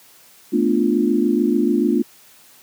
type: chord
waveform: sine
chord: B half-diminished seventh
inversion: third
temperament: equal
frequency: 220 / 246.9 / 293.7 / 349.2 Hz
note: A3 / B3 / D4 / F4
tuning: 0 / 0 / 0 / 0 cents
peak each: -20 dBFS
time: 0.52-2.03 s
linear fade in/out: 20 ms
effects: white hiss -49 dBFS RMS until 2.62 s + high-pass 100 Hz 12 dB/octave